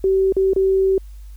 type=tone with dropouts; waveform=sine; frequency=383.4 Hz; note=G4; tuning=38 cents flat; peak=-13 dBFS; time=0.04-0.98 s; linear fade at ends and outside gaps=2 ms; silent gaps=0.324-0.366 / 0.534-0.562 s; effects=added 50 Hz sine -34 dBFS peak until 1.36 s + white hiss -57 dBFS RMS until 1.36 s